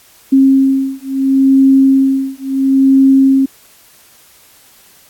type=beating tone pair; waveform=sine; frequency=268.5 / 269.23 Hz; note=C4 / C4; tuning=+45 / +50 cents; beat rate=0.73 Hz; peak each=-10 dBFS; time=0.32-3.46 s; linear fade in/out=10 ms; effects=white hiss -45 dBFS RMS until 5.09 s + AAC 64 kbps